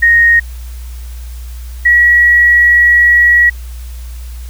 sine tone pair in turn, 1864.7 / 1921.6 Hz, A#6 / B6, 0 / -48 cents, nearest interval minor second, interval 52 cents, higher second, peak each -4 dBFS, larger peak neither, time 0.02-0.4 / 1.85-3.5 s, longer second, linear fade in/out 10 ms, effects added 60 Hz sine -23 dBFS peak until 4.49 s + white hiss -40 dBFS RMS until 4.49 s

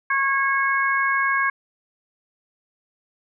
harmonic tone, 547 Hz, C#5, 23 cents flat, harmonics 2 / 3 / 4, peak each -22 / -21 / -26 dBFS, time 0.1-1.5 s, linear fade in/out 5 ms, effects none

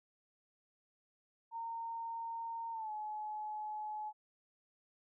sine tone with pitch glide, 918 to 851.6 Hz, A#5 to G#5, -27 to +43 cents, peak -39 dBFS, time 1.51-4.13 s, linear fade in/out 50 ms, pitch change -130 cents, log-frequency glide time 2.72-2.91 s, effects none

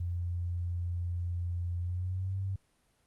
sine tone with pitch glide, 87.31 to 96.32 Hz, F2 to G2, 0 to -30 cents, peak -31 dBFS, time 0-2.56 s, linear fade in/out 5 ms, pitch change +170 cents, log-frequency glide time 1.8-2.38 s, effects pink hiss -71 dBFS RMS until 3.06 s + Opus 32 kbps

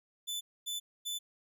sawtooth tone bursts, 3504 Hz, A7, 8 cents flat, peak -32 dBFS, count 3, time 0.27-1.19 s, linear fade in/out 20 ms, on 140 ms, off 250 ms, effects none

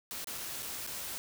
white noise with dropouts, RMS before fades -40 dBFS, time 0.11-1.18 s, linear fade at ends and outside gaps 0 ms, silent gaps 0.244-0.272 / 0.378-0.381 / 0.624-0.628 / 0.866-0.873 s, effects none

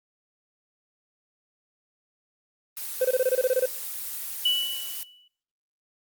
blue noise, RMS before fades -34 dBFS, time 2.77-5.03 s, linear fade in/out 0 ms
triangle tone bursts, 513 Hz, C5, 34 cents flat, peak -17 dBFS, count 11, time 3.01-3.658 s, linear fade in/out 5 ms, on 38 ms, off 23 ms
sine tone with exponential decay, 2960 Hz, F#7, in tune, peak -18 dBFS, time 4.45-5.28 s, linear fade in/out 5 ms, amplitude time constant 180 ms
effects noise-tail reverb RT60 0.6 s tail -25 dB re dry + Opus 24 kbps

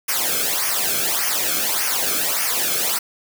white noise with flanger, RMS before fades -21 dBFS, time 0.08-2.99 s, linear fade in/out 10 ms, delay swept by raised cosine 0.25 to 1.08 ms, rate 1.7 Hz, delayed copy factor -0.8, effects none

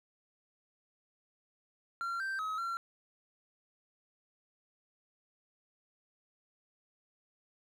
triangle tone with pitch steps, 1374 / 1565 / 1275 / 1365 Hz, F6 / G6 / D#6 / F6, -29 / -3 / +42 / -40 cents, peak -32 dBFS, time 2.01-2.77 s, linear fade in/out 0 ms, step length 190 ms, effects none

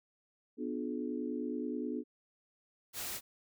sine chord, B diminished seventh, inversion none, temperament just, 246.9 / 296.3 / 355.6 / 426.7 Hz, B3 / D4 / F4 / Ab4, 0 / +15 / +31 / +47 cents, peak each -38 / -39 / -43 / -42 dBFS, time 0.57-2.04 s, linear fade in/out 50 ms
white noise, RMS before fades -40 dBFS, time 2.93-3.21 s, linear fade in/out 50 ms
effects none

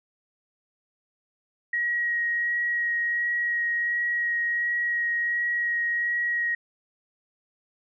sine tone with vibrato, 1896 Hz, A#6, 29 cents sharp, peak -23 dBFS, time 1.73-6.55 s, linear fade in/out 5 ms, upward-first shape sine, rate 1.4 Hz, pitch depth 10 cents each way, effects none

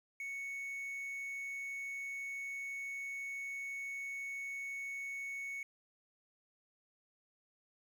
triangle tone with quantisation, 2217 Hz, C#7, in tune, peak -38 dBFS, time 0.2-5.63 s, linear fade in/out 2 ms, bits 11, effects none

